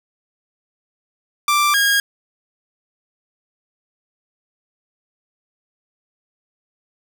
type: tone pair in turn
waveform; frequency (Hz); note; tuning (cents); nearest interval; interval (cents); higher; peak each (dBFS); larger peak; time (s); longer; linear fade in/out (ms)
sawtooth; 1177 / 1632.2; D6 / G#6; +3 / -31; tritone; 566; second; -10; neither; 1.48-1.74 / 1.74-2; neither; 2
effects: none